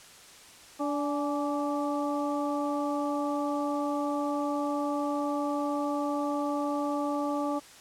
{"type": "harmonic tone with a mistuned harmonic", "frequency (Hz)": 290.9, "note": "D4", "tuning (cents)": -16, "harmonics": [1, 2, 3, 4], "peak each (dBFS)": [-30, -33, -35, -36], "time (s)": [0.79, 7.6], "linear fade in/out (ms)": 20, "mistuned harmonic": 3, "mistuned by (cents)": -51, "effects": ["white hiss -51 dBFS RMS until 7.8 s", "low-pass 9000 Hz 12 dB/octave"]}